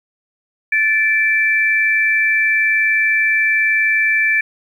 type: tone pair together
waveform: sine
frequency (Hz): 1749.5 / 2336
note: A6 / D7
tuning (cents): -10 / -10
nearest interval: perfect fourth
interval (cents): 500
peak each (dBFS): -15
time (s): 0.72-4.41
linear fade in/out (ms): 5
effects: 8-bit